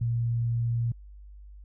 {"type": "tone", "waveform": "sine", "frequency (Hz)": 117.3, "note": "A#2", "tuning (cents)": 11, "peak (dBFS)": -24, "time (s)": [0.01, 0.92], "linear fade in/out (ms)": 5, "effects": ["added 50 Hz sine -44 dBFS peak until 1.64 s"]}